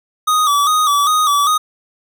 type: tone with vibrato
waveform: square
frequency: 1196 Hz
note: D6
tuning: 31 cents sharp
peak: -12 dBFS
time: 0.27-1.58 s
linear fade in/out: 10 ms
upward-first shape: square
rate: 2.5 Hz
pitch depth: 69 cents each way
effects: none